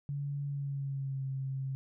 sine tone with pitch glide, 142.2 to 134.22 Hz, C#3 to C3, +45 to +45 cents, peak -33 dBFS, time 0.09-1.75 s, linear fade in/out 0 ms, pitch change -100 cents, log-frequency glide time 0.46-1.24 s, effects none

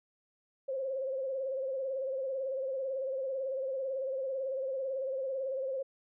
sine tone with vibrato, 532 Hz, C5, 29 cents sharp, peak -32 dBFS, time 0.68-5.83 s, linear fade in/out 10 ms, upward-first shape sine, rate 18 Hz, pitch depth 60 cents each way, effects none

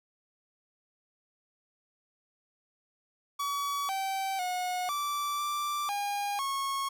45% pulse tone with pitch steps, 1136 / 774 / 726 / 1164 / 1174 / 812 / 1095 Hz, C#6 / G5 / F#5 / D6 / D6 / G#5 / C#6, +42 / -22 / -33 / -16 / -1 / -39 / -22 cents, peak -30 dBFS, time 3.39-6.89 s, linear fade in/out 10 ms, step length 500 ms, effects none

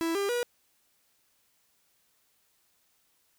45% pulse tone with pitch steps, 330.1 / 399.4 / 483.3 Hz, E4 / G4 / B4, +2 / +32 / -38 cents, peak -27 dBFS, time 0.01-0.43 s, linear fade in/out 0 ms, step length 140 ms, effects white hiss -70 dBFS RMS until 3.38 s

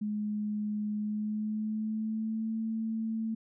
sine tone with pitch glide, 210.2 to 222.7 Hz, G#3 to A3, +21 to +21 cents, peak -30 dBFS, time 0.01-3.35 s, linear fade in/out 10 ms, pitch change +100 cents, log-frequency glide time 0.98-2.56 s, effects none

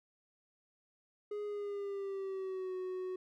triangle tone with pitch glide, 415.3 to 370 Hz, G#4 to F#4, 0 to 0 cents, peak -35 dBFS, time 1.31-3.16 s, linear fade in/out 5 ms, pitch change -200 cents, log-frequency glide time 1.45-2.75 s, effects none

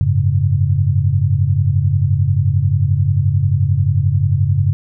sine chord, F# suspended second, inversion none, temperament equal, 92.5 / 103.83 / 138.59 Hz, F#2 / G#2 / C#3, 0 / 0 / 0 cents, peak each -16 dBFS, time 0.01-4.73 s, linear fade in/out 0 ms, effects none

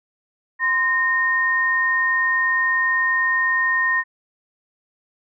sine tone pair together, 1034.9 / 1844 Hz, C6 / A#6, -19 / -19 cents, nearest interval minor seventh, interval 1000 cents, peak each -24 / -17 dBFS, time 0.59-4.04 s, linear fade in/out 50 ms, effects none

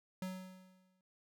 square tone with exponential decay, 186 Hz, F#3, 9 cents sharp, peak -38 dBFS, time 0.22-1.01 s, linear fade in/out 2 ms, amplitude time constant 170 ms, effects none

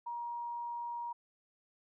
sine tone, 948 Hz, A#5, 29 cents sharp, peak -37 dBFS, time 0.06-1.13 s, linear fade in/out 10 ms, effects none

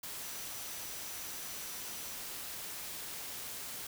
sine tone in noise, 5910 Hz, F#8, 3 cents flat, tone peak -52 dBFS, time 0.22-2.15 s, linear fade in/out 5 ms, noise white, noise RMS -43 dBFS, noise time 0.03-3.87 s, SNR -12 dB, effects none

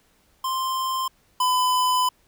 square tone pair in turn, 1046.5 / 1006.2 Hz, C6 / B5, 0 / +32 cents, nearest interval minor second, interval 68 cents, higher first, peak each -24 / -19 dBFS, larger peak second, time 0.44-1.08 / 1.4-2.09 s, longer second, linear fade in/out 5 ms, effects pink hiss -62 dBFS RMS until 2.27 s

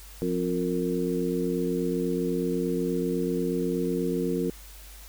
harmonic tone with a mistuned harmonic, 88.2 Hz, F2, 18 cents sharp, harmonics 2 / 3 / 4 / 5, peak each -30 / -30 / -30 / -30 dBFS, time 0.22-4.5 s, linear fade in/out 0 ms, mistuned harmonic 5, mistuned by +63 cents, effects added 50 Hz sine -45 dBFS peak until 5.08 s + white hiss -49 dBFS RMS until 5.08 s

